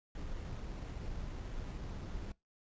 brown noise with sample-and-hold, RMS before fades -42 dBFS, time 0.15-2.32 s, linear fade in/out 2 ms, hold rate 4900 Hz, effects noise-tail reverb RT60 0.2 s tail -22 dB re dry + resampled to 16000 Hz

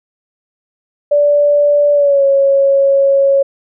sine tone with pitch glide, 582 to 551.2 Hz, D5 to C#5, -16 to -10 cents, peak -7 dBFS, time 1.11-3.43 s, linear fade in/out 10 ms, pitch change -94 cents, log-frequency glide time 1.93-2.24 s, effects none

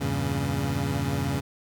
25% pulse chord, E diminished seventh, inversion none, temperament equal, 82.41 / 98 / 116.54 / 138.59 Hz, E2 / G2 / Bb2 / Db3, 0 / 0 / 0 / 0 cents, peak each -29 / -28 / -30 / -24 dBFS, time 0-1.41 s, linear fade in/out 20 ms, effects none

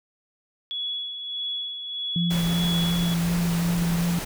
sine tone with tremolo, 3379 Hz, G#7, 29 cents sharp, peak -26 dBFS, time 0.71-3.14 s, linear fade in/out 0 ms, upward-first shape sine, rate 1.6 Hz, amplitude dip 50%
sine tone with vibrato, 170.9 Hz, F3, 37 cents flat, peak -21 dBFS, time 2.16-4.19 s, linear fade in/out 2 ms, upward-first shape sine, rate 2.7 Hz, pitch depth 16 cents each way
pink noise, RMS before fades -32 dBFS, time 2.3-4.25 s, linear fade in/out 10 ms
effects none

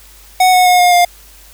square tone with pitch steps, 740 / 731.1 / 722.3 / 713.6 / 705 Hz, F#5 / F#5 / F#5 / F5 / F5, 0 / -21 / -42 / +37 / +16 cents, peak -7 dBFS, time 0.4-1.05 s, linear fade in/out 5 ms, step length 130 ms, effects added 50 Hz sine -42 dBFS peak until 1.53 s + white hiss -42 dBFS RMS until 1.53 s

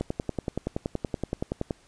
click train, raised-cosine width 2 ms, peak -14 dBFS, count 19, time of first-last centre 0.01-1.708 s, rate 10.6 Hz, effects pink hiss -59 dBFS RMS until 1.87 s + resampled to 22050 Hz

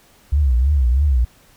sine tone with vibrato, 66.6 Hz, C2, 31 cents sharp, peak -12 dBFS, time 0.32-1.25 s, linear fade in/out 10 ms, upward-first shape triangle, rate 3.1 Hz, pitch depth 230 cents each way, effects pink hiss -52 dBFS RMS until 1.56 s

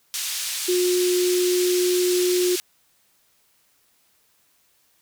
pink band-pass noise, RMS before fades -28 dBFS, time 0.14-2.6 s, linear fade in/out 0 ms, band 3500 to 12000 Hz, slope 12 dB/octave
sine tone, 359.7 Hz, F#4, 49 cents flat, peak -18 dBFS, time 0.68-2.56 s, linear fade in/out 10 ms
effects white hiss -63 dBFS RMS until 5.01 s

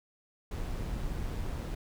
brown noise with amplitude modulation, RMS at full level -34 dBFS, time 0.51-1.75 s, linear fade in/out 5 ms, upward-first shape sine, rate 122 Hz, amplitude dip 25%, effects none

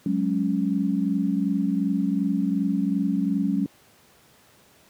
sine chord, F# suspended second, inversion none, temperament equal, 185 / 207.7 / 277.2 Hz, F#3 / G#3 / C#4, 0 / 0 / 0 cents, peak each -25 dBFS, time 0.06-3.66 s, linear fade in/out 2 ms, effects pink hiss -56 dBFS RMS until 4.89 s + high-pass 100 Hz 12 dB/octave

